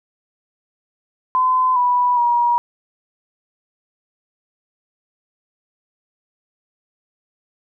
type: tone with pitch steps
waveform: sine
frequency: 1021 / 983 / 956 Hz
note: C6 / B5 / A#5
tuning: -43 / -8 / +43 cents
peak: -13 dBFS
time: 1.35-2.58 s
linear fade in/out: 0 ms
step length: 410 ms
effects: none